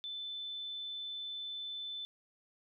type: tone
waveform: sine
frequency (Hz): 3520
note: A7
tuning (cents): 0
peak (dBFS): -39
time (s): 0.04-2.05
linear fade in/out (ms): 0
effects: none